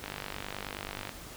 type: click train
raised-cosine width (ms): 0.3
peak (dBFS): -20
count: 53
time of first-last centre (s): 0.04-1.093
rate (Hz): 49.4
effects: pink hiss -46 dBFS RMS until 1.36 s